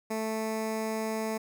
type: tone with notch filter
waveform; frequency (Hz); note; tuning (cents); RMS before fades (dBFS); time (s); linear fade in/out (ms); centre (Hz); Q
15% pulse; 220; A3; 0; -32; 0.1-1.38; 10; 3400; 1.6
effects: none